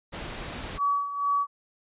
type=noise; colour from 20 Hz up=pink; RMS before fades=-36 dBFS; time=0.12-0.79 s; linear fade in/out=20 ms
type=tone with tremolo; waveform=sine; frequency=1138 Hz; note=C#6; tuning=45 cents sharp; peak=-21 dBFS; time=0.77-1.47 s; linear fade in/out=50 ms; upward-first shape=sine; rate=2.2 Hz; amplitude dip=70%
effects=resampled to 8000 Hz